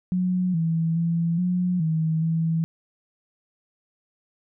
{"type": "tone with pitch steps", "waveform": "sine", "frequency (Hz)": [182.2, 163.7, 167.7, 179.9, 159.7, 163.1], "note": ["F#3", "E3", "E3", "F#3", "D#3", "E3"], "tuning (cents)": [-26, -12, 30, -48, 45, -18], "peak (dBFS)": -20, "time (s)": [0.12, 2.64], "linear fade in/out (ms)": 0, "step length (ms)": 420, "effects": []}